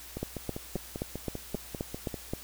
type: two click trains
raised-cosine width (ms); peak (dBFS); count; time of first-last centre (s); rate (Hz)
2; -22 / -18; 11 / 9; 0.17-2.142 / 0.23-2.335; 5.07 / 3.8
effects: added 60 Hz sine -53 dBFS peak until 2.43 s + white hiss -47 dBFS RMS until 2.43 s